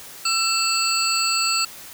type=tone cluster; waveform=sine; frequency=1341 / 2674 / 4348 / 4645 / 7770 Hz; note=E6 / E7 / C#8 / D8 / B8; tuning=+29 / +24 / -34 / -20 / -29 cents; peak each=-25 dBFS; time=0.25-1.65 s; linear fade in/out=5 ms; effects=white hiss -40 dBFS RMS until 1.93 s